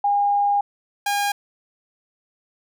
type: tone pair in turn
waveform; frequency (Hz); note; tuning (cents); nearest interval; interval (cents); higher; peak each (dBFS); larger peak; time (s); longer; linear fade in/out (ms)
sine / sawtooth; 812 / 812; G#5 / G#5; -39 / -39; unison; 0; neither; -16; neither; 0.04-0.61 / 1.06-1.32; first; 5
effects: none